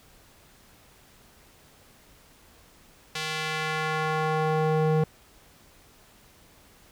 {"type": "tone with band-pass filter sweep", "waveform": "square", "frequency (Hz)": 156.3, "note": "D#3", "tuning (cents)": 8, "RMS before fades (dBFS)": -26, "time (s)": [3.15, 5.04], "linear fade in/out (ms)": 5, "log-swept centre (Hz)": [3700, 370], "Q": 0.9, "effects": ["pink hiss -56 dBFS RMS until 6.91 s"]}